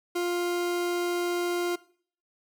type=tone; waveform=40% pulse; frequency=350.8 Hz; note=F4; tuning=8 cents sharp; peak=-25 dBFS; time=0.15-1.76 s; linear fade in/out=10 ms; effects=noise-tail reverb RT60 0.5 s tail -19 dB re dry